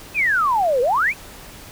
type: exponential two-way sweep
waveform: sine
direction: down then up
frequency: 2633 to 470 to 2633 Hz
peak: -15 dBFS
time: 0.14-1.14 s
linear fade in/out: 50 ms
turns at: 0.81 s
effects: pink hiss -40 dBFS RMS until 1.71 s